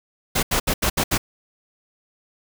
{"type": "noise bursts at uneven times", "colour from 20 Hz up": "pink", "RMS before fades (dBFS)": -20, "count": 6, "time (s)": [[0.35, 0.43], [0.51, 0.6], [0.67, 0.74], [0.82, 0.9], [0.97, 1.04], [1.11, 1.18]], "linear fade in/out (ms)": 10, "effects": []}